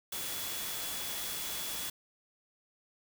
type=tone in noise; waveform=sine; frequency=3396 Hz; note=G#7; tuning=38 cents sharp; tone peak=-45 dBFS; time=0.12-1.9 s; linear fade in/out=5 ms; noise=white; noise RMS=-38 dBFS; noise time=0.12-1.9 s; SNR=-10 dB; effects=none